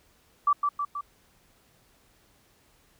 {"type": "tone with echo", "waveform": "sine", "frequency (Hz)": 1160, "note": "D6", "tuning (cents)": -22, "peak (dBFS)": -18, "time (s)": [0.47, 0.53], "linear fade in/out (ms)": 5, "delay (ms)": 160, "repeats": 3, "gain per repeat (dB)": -4, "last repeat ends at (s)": 1.01, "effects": ["pink hiss -63 dBFS RMS until 2.99 s"]}